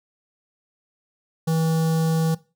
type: tone with notch filter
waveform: square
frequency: 161.7 Hz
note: E3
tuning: 33 cents flat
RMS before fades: -21 dBFS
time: 1.47-2.35 s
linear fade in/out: 10 ms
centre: 2200 Hz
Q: 0.76
effects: noise-tail reverb RT60 0.3 s tail -19 dB re dry